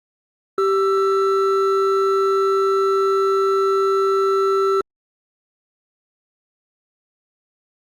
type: tone pair together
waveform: triangle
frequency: 389.9 / 1331.3 Hz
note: G4 / E6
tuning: -9 / +17 cents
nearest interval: octave + major sixth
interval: 2126 cents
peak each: -14 / -19 dBFS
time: 0.58-4.81 s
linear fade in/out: 2 ms
effects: Opus 32 kbps